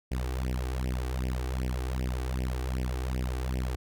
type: tone with flanger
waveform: sawtooth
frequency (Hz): 63.4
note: B1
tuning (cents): +46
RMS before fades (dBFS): -31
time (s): 0.11-3.76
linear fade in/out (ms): 10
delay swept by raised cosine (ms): 0.36 to 2.66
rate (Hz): 2.6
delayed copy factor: +0.95
effects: none